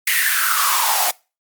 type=noise with high-pass filter sweep; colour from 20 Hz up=white; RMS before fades=-17 dBFS; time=0.07-1.11 s; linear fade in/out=5 ms; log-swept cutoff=2100 to 710 Hz; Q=6.6; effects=noise-tail reverb RT60 0.3 s tail -24 dB re dry + Opus 24 kbps